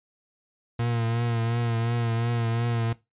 40% pulse tone with vibrato, 116.54 Hz, A#2, in tune, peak -23 dBFS, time 0.79-2.93 s, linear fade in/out 5 ms, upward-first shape triangle, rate 2.8 Hz, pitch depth 44 cents each way, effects noise-tail reverb RT60 0.2 s tail -18 dB re dry + resampled to 8000 Hz

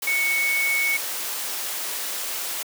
sine tone in noise, 2217 Hz, C#7, in tune, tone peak -20 dBFS, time 0.07-0.97 s, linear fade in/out 5 ms, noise white, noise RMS -29 dBFS, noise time 0.02-2.63 s, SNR +6 dB, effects high-pass 400 Hz 12 dB/octave

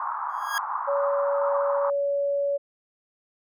white band-pass noise, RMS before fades -30 dBFS, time 0-1.9 s, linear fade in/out 2 ms, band 890 to 1200 Hz, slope 48 dB/octave
40% pulse tone with exponential growth, 1638 Hz, G#6, 24 cents flat, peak -22 dBFS, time 0.29-0.58 s, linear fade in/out 1 ms, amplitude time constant 63 ms
sine tone, 565 Hz, C#5, 33 cents sharp, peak -22 dBFS, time 0.87-2.58 s, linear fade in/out 20 ms
effects none

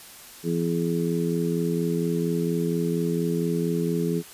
harmonic tone, 84.3 Hz, E2, 39 cents sharp, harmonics 2 / 3 / 4 / 5, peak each -25 / -30 / -30 / -28 dBFS, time 0.43-4.23 s, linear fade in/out 50 ms, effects white hiss -45 dBFS RMS until 4.33 s + resampled to 32000 Hz

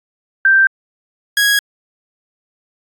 sine / sawtooth tone pair in turn, 1568 / 1655.6 Hz, G6 / G#6, 0 / -6 cents, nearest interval minor second, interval 94 cents, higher second, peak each -7 dBFS, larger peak neither, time 0.45-0.67 / 1.37-1.59 s, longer neither, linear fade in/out 2 ms, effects AAC 64 kbps

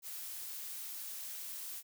blue noise, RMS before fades -44 dBFS, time 0.02-1.83 s, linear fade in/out 50 ms, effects none

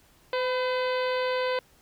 harmonic tone with a mistuned harmonic, 509 Hz, C5, 48 cents flat, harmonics 1 / 2 / 3 / 4 / 5 / 6 / 7 / 8 / 9, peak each -26 / -32 / -36 / -38 / -40 / -42 / -43 / -44 / -45 dBFS, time 0.33-1.59 s, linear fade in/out 2 ms, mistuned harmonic 2, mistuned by -33 cents, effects pink hiss -60 dBFS RMS until 1.81 s

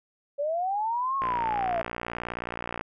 sine linear two-way sweep, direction up then down, 554.4 to 1100 to 643 Hz, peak -25 dBFS, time 0.38-1.82 s, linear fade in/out 20 ms, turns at 1.17 s
click train, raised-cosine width 0.5 ms, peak -17 dBFS, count 95, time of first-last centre 1.22-2.811 s, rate 59.1 Hz
effects none

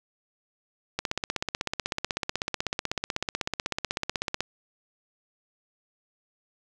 click train, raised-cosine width 0.2 ms, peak -10 dBFS, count 56, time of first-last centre 0.99-4.406 s, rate 16.1 Hz, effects none

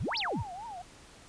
sine exponential two-way sweep, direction up then down, 70.9 to 5588 to 70.9 Hz, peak -30 dBFS, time 0-0.43 s, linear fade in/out 10 ms, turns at 0.18 s
sine tone with vibrato, 813 Hz, G#5, 37 cents flat, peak -39 dBFS, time 0.08-0.82 s, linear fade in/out 5 ms, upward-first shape triangle, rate 3.9 Hz, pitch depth 290 cents each way
effects pink hiss -54 dBFS RMS until 1.28 s + resampled to 22050 Hz

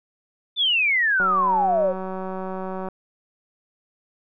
sine exponential sweep, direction down, 3600 to 520 Hz, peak -17 dBFS, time 0.56-1.94 s, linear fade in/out 50 ms
click train, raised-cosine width 1 ms, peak -18 dBFS, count 318, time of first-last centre 1.2-2.886 s, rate 188 Hz
effects none

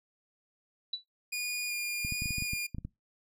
sine tone with exponential decay, 3951 Hz, B7, in tune, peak -28 dBFS, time 0.93-1.04 s, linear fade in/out 5 ms, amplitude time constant 23 ms
sawtooth tone with vibrato, 2432 Hz, D#7, 40 cents flat, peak -29 dBFS, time 1.32-2.67 s, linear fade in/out 10 ms, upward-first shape square, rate 1.3 Hz, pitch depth 10 cents each way
clicks, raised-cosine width 5 ms, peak -25 dBFS, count 11, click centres 2.049 / 2.123 / 2.221 / 2.258 / 2.307 / 2.383 / 2.423 / 2.534 / 2.747 / 2.784 / 2.85 s
effects noise-tail reverb RT60 0.2 s tail -22 dB re dry

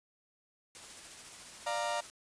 white noise with tremolo, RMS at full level -48 dBFS, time 0.75-2.1 s, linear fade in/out 0 ms, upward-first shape sine, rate 14 Hz, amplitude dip 25%
35% pulse chord, Bb major, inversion first, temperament equal with one note detuned, 592.8 / 698.5 / 932.3 Hz, D5 / F5 / Bb5, +16 / 0 / 0 cents, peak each -35 dBFS, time 1.66-2.01 s, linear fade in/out 10 ms
effects resampled to 22050 Hz

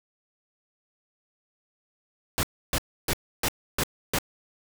pink noise bursts, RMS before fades -25 dBFS, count 6, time 2.38-4.186 s, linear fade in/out 0 ms, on 51 ms, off 300 ms, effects none

